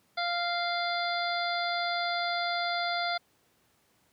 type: harmonic tone with a mistuned harmonic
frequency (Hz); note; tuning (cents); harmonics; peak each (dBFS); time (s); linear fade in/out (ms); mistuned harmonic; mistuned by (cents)
696; F5; -6; 1 / 2 / 3 / 5 / 6 / 7; -31 / -34 / -36 / -38 / -39 / -39; 0.17-3.18; 10; 7; -38
effects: pink hiss -68 dBFS RMS until 4.12 s + high-pass 100 Hz 12 dB/octave